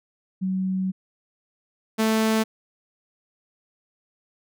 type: tone pair in turn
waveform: sine / sawtooth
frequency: 188.1 / 220.4 Hz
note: F#3 / A3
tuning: +29 / +3 cents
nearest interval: minor third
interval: 274 cents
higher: second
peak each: -22 / -15 dBFS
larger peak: second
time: 0.41-0.92 / 1.98-2.44 s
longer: first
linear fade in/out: 20 ms
effects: none